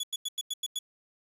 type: tone bursts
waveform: sawtooth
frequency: 3401 Hz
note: G#7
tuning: 40 cents sharp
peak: -27 dBFS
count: 7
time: 0-0.79 s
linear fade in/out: 5 ms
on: 34 ms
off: 92 ms
effects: resampled to 32000 Hz + 9-bit